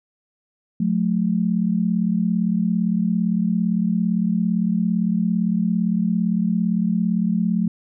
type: tone pair together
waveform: sine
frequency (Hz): 179.83 / 217.5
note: F#3 / A3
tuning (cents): -49 / -20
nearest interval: minor third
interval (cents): 329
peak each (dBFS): -20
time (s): 0.8-7.68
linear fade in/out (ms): 5
effects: none